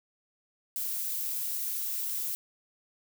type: noise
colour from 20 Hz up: violet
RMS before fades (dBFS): -33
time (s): 0.76-2.35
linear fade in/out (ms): 0
effects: none